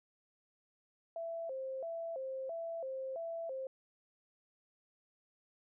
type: tone with vibrato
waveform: sine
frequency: 593 Hz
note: D5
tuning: 17 cents sharp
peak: -38 dBFS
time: 1.16-3.67 s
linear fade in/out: 2 ms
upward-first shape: square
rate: 1.5 Hz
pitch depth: 200 cents each way
effects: none